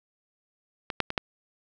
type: clicks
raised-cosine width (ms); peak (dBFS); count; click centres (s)
0.3; -15 / -6 / -15 / -8; 4; 0.902 / 1.003 / 1.104 / 1.178
effects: none